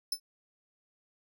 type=tone with exponential decay; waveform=sawtooth; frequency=5274 Hz; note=E8; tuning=in tune; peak=-23 dBFS; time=0.12-0.2 s; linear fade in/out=5 ms; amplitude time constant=16 ms; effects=none